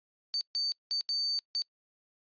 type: tone bursts at uneven times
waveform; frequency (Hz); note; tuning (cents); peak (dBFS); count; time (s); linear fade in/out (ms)
sine; 4570; D8; -48; -28; 5; 0.34-0.41 / 0.55-0.72 / 0.91-1.01 / 1.09-1.39 / 1.55-1.62; 0
effects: noise-tail reverb RT60 0.1 s tail -25 dB re dry + resampled to 11025 Hz